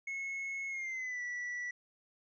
triangle tone with pitch glide, 2183 to 1956.1 Hz, C#7 to B6, -27 to -17 cents, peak -35 dBFS, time 0.07-1.71 s, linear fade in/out 5 ms, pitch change -190 cents, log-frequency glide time 0.68-1.22 s, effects resampled to 16000 Hz

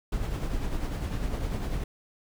brown noise with tremolo, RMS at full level -28 dBFS, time 0.12-1.84 s, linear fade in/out 5 ms, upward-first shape triangle, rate 10 Hz, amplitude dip 50%, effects none

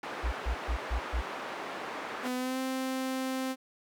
white band-pass noise, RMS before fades -39 dBFS, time 0.03-2.28 s, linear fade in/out 2 ms, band 290 to 1400 Hz, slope 12 dB/octave
sine tone bursts, 58.5 Hz, A#1, 7 cents sharp, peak -27 dBFS, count 5, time 0.23-1.22 s, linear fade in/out 20 ms, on 94 ms, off 130 ms
sawtooth tone with pitch glide, 251.4 to 261.5 Hz, B3 to C4, +31 to -1 cents, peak -27 dBFS, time 2.22-3.56 s, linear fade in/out 50 ms, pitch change +68 cents, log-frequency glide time 2.35-2.59 s
effects none

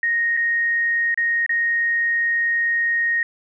sine tone with dropouts, 1864.7 Hz, A#6, in tune, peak -17 dBFS, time 0.03-3.23 s, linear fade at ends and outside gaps 2 ms, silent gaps 0.368-0.372 / 1.144-1.175 / 1.463-1.493 s, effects none

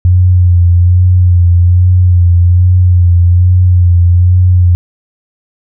sine tone with vibrato, 89 Hz, F2, 33 cents sharp, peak -3 dBFS, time 0.05-4.75 s, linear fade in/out 0 ms, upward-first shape sine, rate 1.2 Hz, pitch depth 36 cents each way, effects none

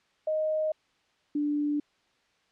sine tone pair in turn, 622.3 / 293.7 Hz, D#5 / D4, 0 / 0 cents, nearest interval octave + minor second, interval 1300 cents, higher first, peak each -25 dBFS, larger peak neither, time 0.27-0.72 / 1.35-1.8 s, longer neither, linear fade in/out 5 ms, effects white hiss -68 dBFS RMS until 2.51 s + low-pass 4000 Hz 12 dB/octave

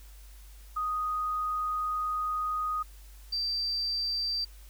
sine tone pair in turn, 1244.5 / 4680 Hz, D#6 / D8, 0 / -7 cents, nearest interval octave + major seventh, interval 2293 cents, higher second, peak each -28 dBFS, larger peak neither, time 0.76-2.83 / 3.32-4.45 s, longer first, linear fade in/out 10 ms, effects added 50 Hz sine -47 dBFS peak until 4.69 s + white hiss -58 dBFS RMS until 4.69 s

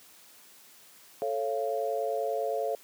sine chord, A augmented, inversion none, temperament just, 440 / 550 / 687.5 Hz, A4 / C#5 / E#5, 0 / -14 / -27 cents, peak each -32 dBFS, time 1.22-2.75 s, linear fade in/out 0 ms, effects white hiss -55 dBFS RMS until 2.83 s + high-pass 150 Hz 12 dB/octave

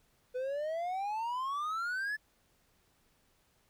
triangle exponential sweep, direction up, 493.9 to 1750 Hz, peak -31 dBFS, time 0.34-2.17 s, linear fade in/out 20 ms, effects pink hiss -71 dBFS RMS until 3.69 s

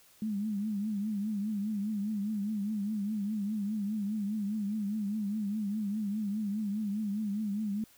sine tone with vibrato, 208.3 Hz, G#3, 5 cents sharp, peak -30 dBFS, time 0.22-7.84 s, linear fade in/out 2 ms, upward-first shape triangle, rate 4.9 Hz, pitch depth 110 cents each way, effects white hiss -61 dBFS RMS until 7.97 s

